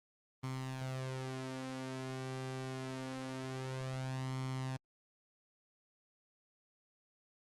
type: tone with flanger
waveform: sawtooth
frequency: 130.81 Hz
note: C3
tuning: in tune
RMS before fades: -41 dBFS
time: 0.43-4.77 s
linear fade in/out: 10 ms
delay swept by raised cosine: 0.92 to 5.12 ms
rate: 0.25 Hz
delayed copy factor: +0.6
effects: low-pass 10000 Hz 12 dB/octave + Opus 24 kbps